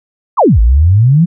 sine exponential two-way sweep, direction down then up, 1274 to 51.9 to 179.6 Hz, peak -4 dBFS, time 0.37-1.26 s, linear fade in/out 20 ms, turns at 0.6 s, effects none

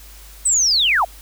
sine linear sweep, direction down, 8280 to 600 Hz, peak -13 dBFS, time 0.45-1.05 s, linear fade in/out 10 ms, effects added 50 Hz sine -40 dBFS peak until 1.21 s + white hiss -44 dBFS RMS until 1.21 s

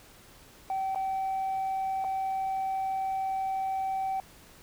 sine tone with dropouts, 769 Hz, G5, 33 cents flat, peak -26 dBFS, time 0.7-4.2 s, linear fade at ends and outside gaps 1 ms, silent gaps 0.948-0.958 / 2.042-2.046 s, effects tanh soft clip ceiling -26 dBFS + pink hiss -54 dBFS RMS until 4.62 s

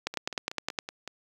two click trains, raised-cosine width 0.2 ms, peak -11 / -20 dBFS, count 8 / 6, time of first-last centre 0.07-0.788 / 0.14-1.076 s, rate 9.75 / 5.34 Hz, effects high-pass 200 Hz 12 dB/octave + 8-bit

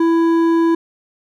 sine tone with hard clipping, 331.7 Hz, E4, 11 cents sharp, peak -13 dBFS, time 0-0.75 s, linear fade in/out 5 ms, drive 8 dB, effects none

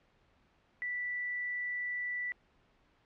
sine tone, 1968 Hz, B6, 7 cents flat, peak -33 dBFS, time 0.82-2.32 s, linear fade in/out 0 ms, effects pink hiss -69 dBFS RMS until 3.05 s + low-pass 3000 Hz 12 dB/octave

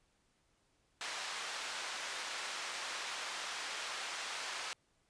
pink band-pass noise, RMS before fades -42 dBFS, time 1.01-4.73 s, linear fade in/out 0 ms, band 990 to 6400 Hz, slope 12 dB/octave, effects pink hiss -75 dBFS RMS until 5.09 s + resampled to 22050 Hz

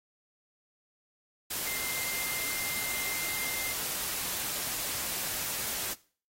sine tone in noise, 2093 Hz, C7, in tune, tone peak -37 dBFS, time 1.66-3.73 s, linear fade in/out 10 ms, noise white, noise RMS -34 dBFS, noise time 1.5-5.94 s, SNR -6 dB, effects noise-tail reverb RT60 0.4 s tail -19 dB re dry + AAC 48 kbps

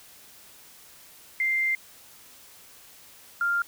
sine tone pair in turn, 2093 / 1396.9 Hz, C7 / F6, 0 / 0 cents, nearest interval perfect fifth, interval 700 cents, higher first, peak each -22 dBFS, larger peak neither, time 1.4-1.75 / 3.41-3.62 s, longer first, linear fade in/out 2 ms, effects white hiss -51 dBFS RMS until 3.67 s

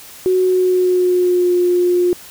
sine tone with pitch glide, 370 to 355.7 Hz, F#4 to F4, 0 to +32 cents, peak -11 dBFS, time 0.26-2.13 s, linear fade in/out 0 ms, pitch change -68 cents, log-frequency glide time 0.44-1.54 s, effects white hiss -38 dBFS RMS until 2.3 s

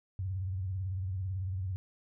sine tone with vibrato, 94 Hz, F#2, 28 cents sharp, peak -32 dBFS, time 0.19-1.76 s, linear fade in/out 0 ms, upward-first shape triangle, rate 18 Hz, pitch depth 130 cents each way, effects none

